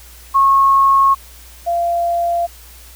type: tone pair in turn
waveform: sine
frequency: 1092 / 687.9 Hz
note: C#6 / F5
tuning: -26 / -26 cents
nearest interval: minor sixth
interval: 800 cents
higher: first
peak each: -8 / -14 dBFS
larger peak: first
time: 0.34-1.15 / 1.66-2.47 s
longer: neither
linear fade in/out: 20 ms
effects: added 60 Hz sine -40 dBFS peak until 2.95 s + white hiss -42 dBFS RMS until 2.95 s